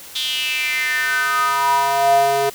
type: tone with high-pass filter sweep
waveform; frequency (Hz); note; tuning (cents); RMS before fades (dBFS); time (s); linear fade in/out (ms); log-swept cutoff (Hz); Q
square; 138.59; C#3; 0; -18; 0.15-2.5; 10; 3500 to 510; 6.4
effects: white hiss -38 dBFS RMS until 2.54 s